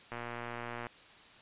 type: click train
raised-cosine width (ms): 0.5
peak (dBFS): -25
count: 90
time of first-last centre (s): 0.12-0.868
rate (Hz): 119
effects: white hiss -56 dBFS RMS until 1.41 s + resampled to 8000 Hz